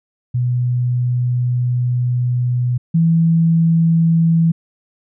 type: tone pair in turn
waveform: sine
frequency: 123.47 / 165.11 Hz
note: B2 / E3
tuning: 0 / +3 cents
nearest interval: perfect fourth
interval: 503 cents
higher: second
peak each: -14 / -10 dBFS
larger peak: second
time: 0.34-2.78 / 2.94-4.52 s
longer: first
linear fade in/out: 10 ms
effects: none